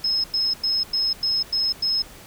sine tone bursts, 5170 Hz, E8, 34 cents flat, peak -19 dBFS, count 7, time 0.04-2.022 s, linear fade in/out 5 ms, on 200 ms, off 97 ms, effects pink hiss -44 dBFS RMS until 2.26 s

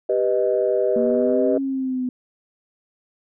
sine chord, G augmented, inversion none, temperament equal, 392 / 493.9 / 622.3 Hz, G4 / B4 / D#5, 0 / 0 / 0 cents, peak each -21 dBFS, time 0.09-1.58 s, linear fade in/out 5 ms
sine linear two-way sweep, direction up then down, 233.1 to 273.5 to 250.3 Hz, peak -21 dBFS, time 0.96-2.09 s, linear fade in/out 2 ms, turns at 1.59 s
effects tanh soft clip ceiling -7 dBFS

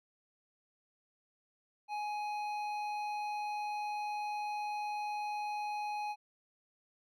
triangle tone with hard clipping, 836 Hz, G#5, 11 cents sharp, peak -37 dBFS, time 1.88-6.16 s, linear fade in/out 50 ms, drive 13 dB, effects none

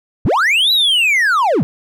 triangle linear two-way sweep, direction up then down, 35.78 to 3993 to 107.9 Hz, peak -9 dBFS, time 0.25-1.63 s, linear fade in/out 0 ms, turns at 0.72 s, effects none

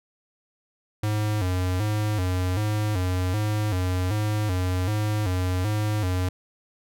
square tone with vibrato, 98.5 Hz, G2, 9 cents sharp, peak -23 dBFS, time 1.03-6.29 s, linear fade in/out 5 ms, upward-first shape square, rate 1.3 Hz, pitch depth 130 cents each way, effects none

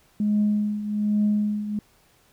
sine tone with tremolo, 209.2 Hz, G#3, 13 cents sharp, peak -16 dBFS, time 0.2-1.79 s, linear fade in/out 2 ms, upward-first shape triangle, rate 1.2 Hz, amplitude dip 75%, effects tanh soft clip ceiling -14 dBFS + pink hiss -60 dBFS RMS until 2.32 s

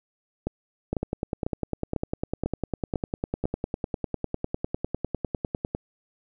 two click trains, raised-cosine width 2 ms, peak -13 / -13 dBFS, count 7 / 49, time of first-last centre 0.47-3.455 / 0.93-5.749 s, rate 2.01 / 9.96 Hz, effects none

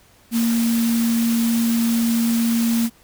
sine tone in noise, 231.2 Hz, A#3, 14 cents flat, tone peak -16 dBFS, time 0.31-2.9 s, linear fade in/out 50 ms, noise white, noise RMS -29 dBFS, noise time 0.31-2.9 s, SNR +10 dB, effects pink hiss -53 dBFS RMS until 3.03 s

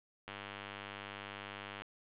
click train, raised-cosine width 0.3 ms, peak -27 dBFS, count 155, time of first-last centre 0.28-1.82 s, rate 100 Hz, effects resampled to 8000 Hz + 10-bit

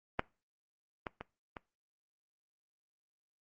clicks, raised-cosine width 0.5 ms, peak -14 / -22 / -26 / -27 dBFS, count 4, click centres 0.194 / 1.068 / 1.21 / 1.568 s, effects noise-tail reverb RT60 0.3 s tail -23 dB re dry + Opus 32 kbps

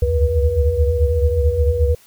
sine tone cluster, 70.3 / 75.2 / 84.1 / 483.6 Hz, C#2 / D2 / E2 / B4, +25 / +42 / +35 / -36 cents, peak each -19 dBFS, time 0.02-1.95 s, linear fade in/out 5 ms, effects white hiss -50 dBFS RMS until 2.06 s

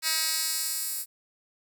10% pulse tone with high-pass filter sweep, 318.7 Hz, D#4, 42 cents sharp, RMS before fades -29 dBFS, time 0.02-1.06 s, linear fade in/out 50 ms, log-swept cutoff 3300 to 11000 Hz, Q 0.77, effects none

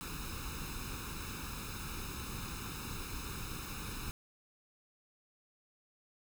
pink noise with comb filter, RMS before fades -42 dBFS, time 0.01-4.11 s, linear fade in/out 0 ms, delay 0.77 ms, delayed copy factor +0.8, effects none

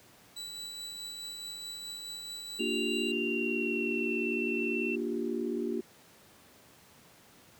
35% pulse tone with tremolo, 3951 Hz, B7, in tune, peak -36 dBFS, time 0.36-3.12 s, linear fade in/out 10 ms, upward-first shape triangle, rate 4.7 Hz, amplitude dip 30%
sine tone with pitch glide, 2786 to 2697 Hz, F7 to E7, -5 to +39 cents, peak -33 dBFS, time 2.59-4.96 s, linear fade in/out 10 ms, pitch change -56 cents, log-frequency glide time 3.1-4.18 s
sine chord, G minor seventh, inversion first, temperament equal with one note detuned, 233.1 / 293.7 / 352.1 / 392 Hz, Bb3 / D4 / F4 / G4, 0 / 0 / +14 / 0 cents, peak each -35 / -38 / -35 / -36 dBFS, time 2.59-5.81 s, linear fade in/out 10 ms
effects pink hiss -58 dBFS RMS until 7.59 s + high-pass 100 Hz 12 dB/octave

